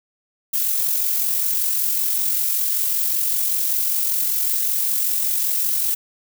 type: noise with amplitude modulation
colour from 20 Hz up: violet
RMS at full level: -19 dBFS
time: 0.53-5.95 s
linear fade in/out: 10 ms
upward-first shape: sine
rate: 45.2 Hz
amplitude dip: 35%
effects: none